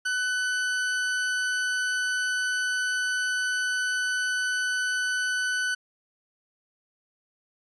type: tone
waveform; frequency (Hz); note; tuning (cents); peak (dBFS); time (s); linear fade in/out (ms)
40% pulse; 1499; F#6; +22; -24; 0.05-5.75; 10
effects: resampled to 22050 Hz